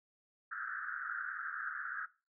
pink band-pass noise, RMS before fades -41 dBFS, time 0.51-2.06 s, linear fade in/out 10 ms, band 1300 to 1700 Hz, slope 96 dB/octave, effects noise-tail reverb RT60 0.3 s tail -18 dB re dry

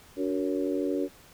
harmonic tone with a mistuned harmonic, 92.5 Hz, F#2, in tune, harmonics 3 / 4 / 5 / 6, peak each -29 / -31 / -33 / -35 dBFS, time 0.16-1.09 s, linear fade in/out 50 ms, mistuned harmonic 3, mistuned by +64 cents, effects pink hiss -54 dBFS RMS until 1.33 s

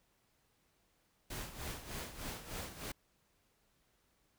pink noise with tremolo, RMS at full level -42 dBFS, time 1.3-2.92 s, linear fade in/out 5 ms, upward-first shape sine, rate 3.3 Hz, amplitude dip 70%, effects pink hiss -75 dBFS RMS until 4.38 s

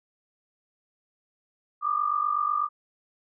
sine tone pair together, 1174.7 / 1222.8 Hz, D6 / D#6, 0 / -30 cents, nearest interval minor second, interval 70 cents, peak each -26 dBFS, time 1.81-2.69 s, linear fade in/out 50 ms, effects none

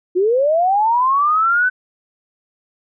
sine linear sweep, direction up, 345.5 to 1524 Hz, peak -12 dBFS, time 0.15-1.7 s, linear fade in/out 20 ms, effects none

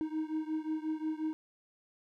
triangle beating tone pair, 311.1 / 316.7 Hz, D#4 / D#4, 0 / +31 cents, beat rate 5.6 Hz, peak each -33 / -35 dBFS, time 0.01-1.33 s, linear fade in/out 0 ms, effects none

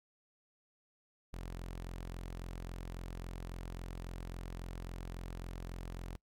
sawtooth tone, 43.65 Hz, F1, in tune, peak -38 dBFS, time 1.33-6.16 s, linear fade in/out 0 ms, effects noise-tail reverb RT60 0.1 s tail -24 dB re dry + AAC 64 kbps

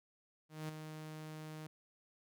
sawtooth tone with ADSR envelope, 155.5 Hz, D#3, 1 cent flat, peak -35 dBFS, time 0.49-1.67 s, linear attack 200 ms, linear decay 5 ms, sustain -7 dB, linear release 3 ms, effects none

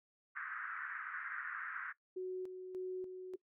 pink band-pass noise, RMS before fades -44 dBFS, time 0.35-1.93 s, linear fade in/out 20 ms, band 1300 to 1800 Hz, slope 48 dB/octave
sine tone with tremolo, 370 Hz, F#4, in tune, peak -38 dBFS, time 2.16-3.36 s, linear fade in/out 10 ms, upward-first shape square, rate 1.7 Hz, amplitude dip 50%
effects noise-tail reverb RT60 0.1 s tail -19 dB re dry

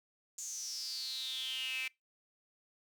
sawtooth tone with high-pass filter sweep, 260 Hz, C4, 11 cents flat, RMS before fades -40 dBFS, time 0.38-1.88 s, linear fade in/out 5 ms, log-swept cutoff 6900 to 2400 Hz, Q 9.9, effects noise-tail reverb RT60 0.2 s tail -24 dB re dry

